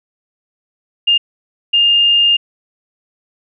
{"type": "tone bursts at uneven times", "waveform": "sine", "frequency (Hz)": 2817, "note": "F7", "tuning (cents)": 14, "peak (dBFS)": -8, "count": 2, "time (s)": [[1.07, 1.18], [1.73, 2.37]], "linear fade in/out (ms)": 10, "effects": []}